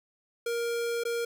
square tone with dropouts, 469.1 Hz, A#4, 11 cents sharp, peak -29 dBFS, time 0.46-1.25 s, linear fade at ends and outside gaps 5 ms, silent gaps 1.037-1.051 s, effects none

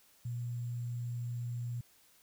sine tone with sample-and-hold, 120.4 Hz, B2, 44 cents flat, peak -35 dBFS, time 0.25-1.81 s, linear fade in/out 5 ms, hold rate 7350 Hz, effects white hiss -65 dBFS RMS until 2.22 s

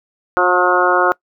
harmonic tone with a mistuned harmonic, 179.6 Hz, F3, 49 cents sharp, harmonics 2 / 3 / 4 / 5 / 6 / 7 / 8, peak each -18 / -18 / -19 / -21 / -19 / -18 / -17 dBFS, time 0.37-1.12 s, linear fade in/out 0 ms, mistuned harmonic 7, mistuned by +19 cents, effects noise-tail reverb RT60 0.1 s tail -23 dB re dry

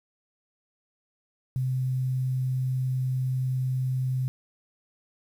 sine tone with quantisation, 129.3 Hz, C3, 20 cents flat, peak -24 dBFS, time 1.56-4.28 s, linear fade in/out 0 ms, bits 9, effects none

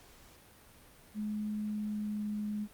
sine tone with pitch glide, 211.5 to 209.8 Hz, G#3 to G#3, +32 to +18 cents, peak -33 dBFS, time 1.14-2.68 s, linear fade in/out 50 ms, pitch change -14 cents, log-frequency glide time 1.57-2.22 s, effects pink hiss -58 dBFS RMS until 2.73 s + Opus 48 kbps

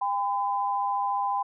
sine tone pair together, 802.3 / 1012 Hz, G5 / B5, +40 / +42 cents, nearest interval major third, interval 402 cents, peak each -27 dBFS, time 0.01-1.43 s, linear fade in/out 10 ms, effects none

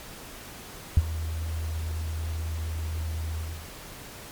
sine tone with ADSR envelope, 80.2 Hz, E2, 47 cents flat, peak -11 dBFS, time 0.97-3.7 s, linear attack 3 ms, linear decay 37 ms, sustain -17 dB, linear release 320 ms, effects pink hiss -43 dBFS RMS until 4.31 s + MP3 96 kbps

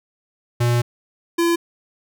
square tone pair in turn, 120 / 339.4 Hz, B2 / F4, -49 / -49 cents, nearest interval octave + tritone, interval 1800 cents, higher second, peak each -16 / -16 dBFS, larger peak neither, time 0.6-0.82 / 1.38-1.56 s, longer first, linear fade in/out 10 ms, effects none

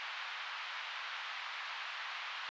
pink band-pass noise, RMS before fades -43 dBFS, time 0-2.49 s, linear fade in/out 0 ms, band 1000 to 3700 Hz, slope 24 dB/octave, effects resampled to 16000 Hz

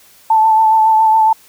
sine tone with vibrato, 880 Hz, A5, in tune, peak -7 dBFS, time 0.3-1.33 s, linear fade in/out 5 ms, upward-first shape sine, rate 7.2 Hz, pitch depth 23 cents each way, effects white hiss -46 dBFS RMS until 1.48 s

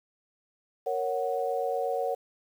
sine chord, F# major, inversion first, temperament equal, 466.2 / 554.4 / 740 Hz, A#4 / C#5 / F#5, 0 / 0 / 0 cents, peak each -31 dBFS, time 0.86-2.15 s, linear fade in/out 10 ms, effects 9-bit

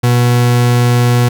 40% pulse tone, 121.6 Hz, B2, 26 cents flat, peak -7 dBFS, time 0.03-1.29 s, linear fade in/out 10 ms, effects none

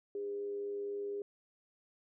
sine tone with frequency modulation, 405.7 Hz, G#4, 41 cents flat, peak -36 dBFS, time 0.15-1.22 s, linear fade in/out 2 ms, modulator 104 Hz, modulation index 0.22, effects none

